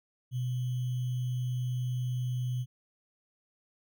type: tone with sample-and-hold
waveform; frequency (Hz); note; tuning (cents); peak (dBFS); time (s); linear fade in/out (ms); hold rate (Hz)
sine; 125.1; B2; +23; -29; 0.31-2.66; 50; 3150
effects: none